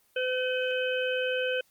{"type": "harmonic tone", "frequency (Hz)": 509, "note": "C5", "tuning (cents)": -48, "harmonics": [1, 3, 5, 6], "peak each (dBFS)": [-28, -33, -35, -36], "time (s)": [0.16, 1.61], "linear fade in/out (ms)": 5, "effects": ["white hiss -66 dBFS RMS until 1.7 s", "Opus 24 kbps"]}